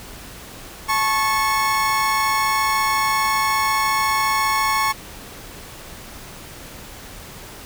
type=tone pair together; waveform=30% pulse; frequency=871.5 / 1098 Hz; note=A5 / C#6; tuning=-17 / -17 cents; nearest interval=major third; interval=400 cents; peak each=-20 / -16 dBFS; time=0.88-4.93 s; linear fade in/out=20 ms; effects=pink hiss -38 dBFS RMS until 7.65 s